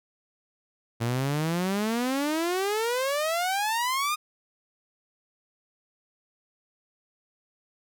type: exponential sweep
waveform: sawtooth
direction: up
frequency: 113.3 to 1244.5 Hz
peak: -21 dBFS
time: 1-4.16 s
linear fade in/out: 20 ms
effects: none